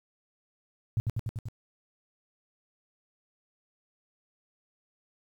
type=tone with echo; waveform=sine; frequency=112.2 Hz; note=A2; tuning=34 cents sharp; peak=-23 dBFS; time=0.97-1 s; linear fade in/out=0 ms; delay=97 ms; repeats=5; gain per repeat=-2 dB; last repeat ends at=1.485 s; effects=10-bit